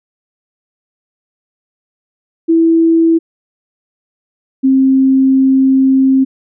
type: tone pair in turn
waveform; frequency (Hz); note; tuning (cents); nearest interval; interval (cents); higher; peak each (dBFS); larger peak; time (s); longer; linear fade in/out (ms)
sine; 328.9 / 265.8; E4 / C4; -4 / +27; major third; 369; first; -6; neither; 2.48-3.19 / 4.63-6.25; second; 20
effects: none